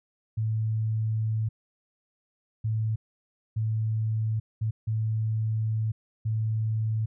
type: tone bursts at uneven times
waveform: sine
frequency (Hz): 110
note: A2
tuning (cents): 0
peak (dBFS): -24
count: 6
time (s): 0.37-1.49 / 2.64-2.96 / 3.56-4.4 / 4.61-4.71 / 4.87-5.92 / 6.25-7.06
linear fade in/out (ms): 10
effects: none